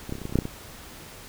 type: clicks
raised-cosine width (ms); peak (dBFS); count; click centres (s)
3; -21 / -16 / -22 / -27 / -23 / -18 / -27 / -21 / -8 / -8 / -28 / -17; 12; 0.094 / 0.124 / 0.154 / 0.184 / 0.217 / 0.254 / 0.295 / 0.325 / 0.356 / 0.388 / 0.421 / 0.454
effects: pink hiss -44 dBFS RMS until 1.28 s